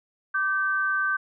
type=tone pair together; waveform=sine; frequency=1174.7 / 1545.9 Hz; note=D6 / G6; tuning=0 / -25 cents; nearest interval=perfect fourth; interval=475 cents; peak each=-28 / -23 dBFS; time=0.34-1.17 s; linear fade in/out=10 ms; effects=none